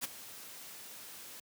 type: noise with ADSR envelope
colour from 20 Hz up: white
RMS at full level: -34 dBFS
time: 0.01-1.4 s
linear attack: 33 ms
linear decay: 16 ms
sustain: -15 dB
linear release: 4 ms
effects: high-pass 100 Hz 12 dB/octave